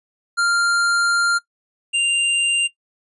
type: tone pair in turn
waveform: square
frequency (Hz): 1394 / 2788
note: F6 / F7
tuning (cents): -4 / -4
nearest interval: octave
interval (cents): 1200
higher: second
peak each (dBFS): -16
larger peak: neither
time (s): 0.37-1.39 / 1.93-2.68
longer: first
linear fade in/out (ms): 20
effects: noise-tail reverb RT60 0.1 s tail -19 dB re dry + resampled to 24000 Hz